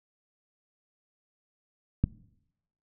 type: click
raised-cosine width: 5 ms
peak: -10 dBFS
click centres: 2.04 s
effects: noise-tail reverb RT60 0.8 s tail -21 dB re dry